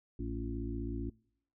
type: harmonic tone with a mistuned harmonic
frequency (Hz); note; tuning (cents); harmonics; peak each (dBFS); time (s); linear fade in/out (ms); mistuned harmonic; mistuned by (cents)
55.7; A1; +22; 1 / 2 / 4 / 5 / 6; -39 / -42 / -45 / -41 / -44; 0.19-1.1; 5; 6; +52
effects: noise-tail reverb RT60 0.7 s tail -25 dB re dry